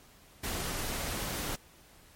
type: noise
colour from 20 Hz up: pink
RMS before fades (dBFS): -35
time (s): 0.43-1.56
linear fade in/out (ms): 10
effects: pink hiss -58 dBFS RMS until 2.15 s + MP3 64 kbps